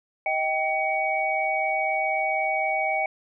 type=tone cluster; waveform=sine; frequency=632 / 779 / 2252 Hz; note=D#5 / G5 / C#7; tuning=+27 / -11 / +27 cents; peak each=-28 / -26 / -26 dBFS; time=0.26-3.06 s; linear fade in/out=2 ms; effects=none